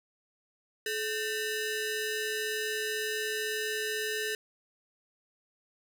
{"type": "ring-modulated tone", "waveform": "sawtooth", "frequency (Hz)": 1114, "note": "C#6", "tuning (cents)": 8, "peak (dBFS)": -24, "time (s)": [0.86, 4.35], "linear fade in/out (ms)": 2, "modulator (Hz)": 685, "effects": []}